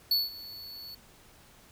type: tone with ADSR envelope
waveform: square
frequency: 4435 Hz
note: C#8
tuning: in tune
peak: -22 dBFS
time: 0.11-0.95 s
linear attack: 4 ms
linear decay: 180 ms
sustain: -20 dB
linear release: 6 ms
effects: pink hiss -57 dBFS RMS until 1.71 s